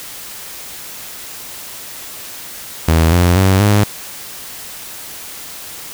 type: tone with pitch steps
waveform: sawtooth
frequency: 81.1 / 87.93 / 95.34 / 103.37 Hz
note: E2 / F2 / G2 / G#2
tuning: -28 / +12 / -48 / -8 cents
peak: -5 dBFS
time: 2.88-3.84 s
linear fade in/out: 5 ms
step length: 240 ms
effects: white hiss -31 dBFS RMS until 5.93 s